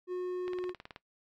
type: tone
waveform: triangle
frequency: 362.6 Hz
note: F#4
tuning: 35 cents flat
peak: -30 dBFS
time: 0.07-0.74 s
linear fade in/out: 50 ms
type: click train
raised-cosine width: 0.3 ms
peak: -28 dBFS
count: 10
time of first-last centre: 0.48-0.961 s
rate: 18.7 Hz
effects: noise-tail reverb RT60 0.1 s tail -18 dB re dry + MP3 96 kbps